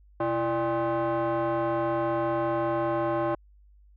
sine tone with frequency modulation, 127.6 Hz, C3, 43 cents flat, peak -22 dBFS, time 0.2-3.35 s, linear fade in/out 5 ms, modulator 465 Hz, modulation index 2, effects tanh soft clip ceiling -22 dBFS + added 50 Hz sine -53 dBFS peak until 3.96 s

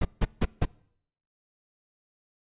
brown noise bursts, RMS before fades -21 dBFS, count 4, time 0.01-0.654 s, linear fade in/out 10 ms, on 41 ms, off 160 ms, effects noise-tail reverb RT60 0.7 s tail -25 dB re dry + resampled to 8000 Hz

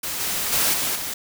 white noise with level steps, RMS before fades -28 / -25 / -20 / -24 / -29 dBFS, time 0.03-1.14 s, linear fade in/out 5 ms, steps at 0.2 / 0.52 / 0.73 / 0.95 s, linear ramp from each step 10 ms, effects none

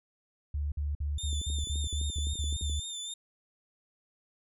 sine tone bursts, 73 Hz, D2, 10 cents flat, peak -29 dBFS, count 10, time 0.54-2.799 s, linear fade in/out 5 ms, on 180 ms, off 51 ms
25% pulse tone with vibrato, 3576 Hz, A7, 27 cents sharp, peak -32 dBFS, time 1.18-3.14 s, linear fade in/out 5 ms, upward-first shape triangle, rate 3.7 Hz, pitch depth 50 cents each way
click train, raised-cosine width 3 ms, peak -33 dBFS, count 17, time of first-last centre 1.33-2.698 s, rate 11.7 Hz
effects none

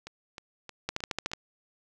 two click trains, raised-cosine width 0.2 ms, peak -24 / -13 dBFS, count 5 / 7, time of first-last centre 0.07-1.316 / 0.89-1.334 s, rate 3.21 / 13.5 Hz, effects none

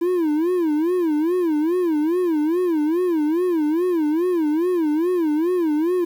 triangle tone with vibrato, 330 Hz, E4, 2 cents sharp, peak -15 dBFS, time 0.01-6.05 s, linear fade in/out 10 ms, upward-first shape sine, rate 2.4 Hz, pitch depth 180 cents each way, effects 8-bit

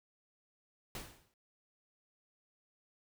pink noise with exponential decay, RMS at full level -41 dBFS, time 0.95-1.34 s, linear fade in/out 2 ms, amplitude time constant 84 ms, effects none

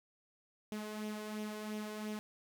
sawtooth tone with flanger, 212.9 Hz, G#3, 43 cents sharp, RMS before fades -42 dBFS, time 0.72-2.19 s, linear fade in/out 0 ms, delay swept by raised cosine 0.32 to 2.02 ms, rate 2.9 Hz, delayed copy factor +0.5, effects none

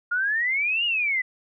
sine exponential two-way sweep, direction up then down, 1403 to 2899 to 1975 Hz, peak -21 dBFS, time 0.11-1.22 s, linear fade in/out 10 ms, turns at 0.85 s, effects none

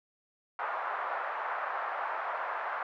white band-pass noise, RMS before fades -35 dBFS, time 0.59-2.83 s, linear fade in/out 2 ms, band 660 to 1400 Hz, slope 24 dB/octave, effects none

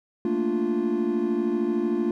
triangle chord, Bb major seventh, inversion third, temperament equal, 220 / 233.1 / 293.7 / 349.2 Hz, A3 / Bb3 / D4 / F4, 0 / 0 / 0 / 0 cents, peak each -27 / -26 / -27 / -23 dBFS, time 0.25-2.11 s, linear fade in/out 2 ms, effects tanh soft clip ceiling -11 dBFS

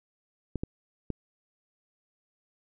clicks, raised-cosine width 3 ms, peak -18 dBFS, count 3, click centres 0.557 / 0.635 / 1.103 s, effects none

